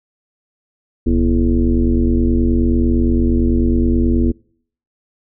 sine tone with frequency modulation, 153.3 Hz, D#3, 25 cents flat, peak -11 dBFS, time 1.06-4.32 s, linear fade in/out 10 ms, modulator 89.1 Hz, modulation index 2.2, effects noise-tail reverb RT60 0.6 s tail -26 dB re dry

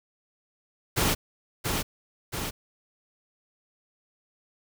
pink noise with echo, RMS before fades -24 dBFS, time 0.96-1.15 s, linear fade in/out 20 ms, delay 680 ms, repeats 2, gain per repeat -4 dB, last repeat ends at 2.51 s, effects none

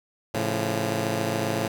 10% pulse chord, A augmented, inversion none, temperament just, 110 / 137.5 / 171.88 Hz, A2 / C#3 / E#3, 0 / -14 / -27 cents, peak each -19 / -23 / -23 dBFS, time 0.34-1.68 s, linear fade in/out 5 ms, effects none

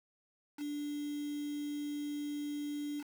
sine tone with quantisation, 292.7 Hz, D4, 6 cents flat, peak -36 dBFS, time 0.57-3.04 s, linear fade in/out 50 ms, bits 8, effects none

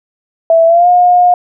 sine tone with pitch glide, 659.3 to 714.8 Hz, E5 to F5, 0 to +40 cents, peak -4 dBFS, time 0.5-1.34 s, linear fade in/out 2 ms, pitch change +140 cents, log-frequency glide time 0.66-0.88 s, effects none

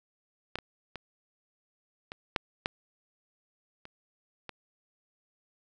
clicks, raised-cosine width 0.3 ms, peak -16 / -23 / -23 / -23 / -10 / -12 / -29 / -23 dBFS, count 8, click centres 0.556 / 0.587 / 0.957 / 2.119 / 2.362 / 2.659 / 3.854 / 4.493 s, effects none

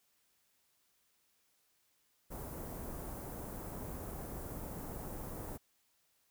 pink band-stop noise, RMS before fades -44 dBFS, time 2.3-5.58 s, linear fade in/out 20 ms, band 900 to 13000 Hz, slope 12 dB/octave, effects white hiss -75 dBFS RMS until 6.3 s

